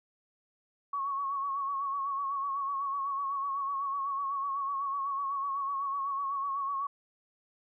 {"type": "tone with vibrato", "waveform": "sine", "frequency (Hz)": 1108.7, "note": "C#6", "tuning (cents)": 0, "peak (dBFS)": -30, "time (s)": [0.93, 6.87], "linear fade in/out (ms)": 5, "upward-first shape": "sine", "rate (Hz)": 8, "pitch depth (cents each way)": 46, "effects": []}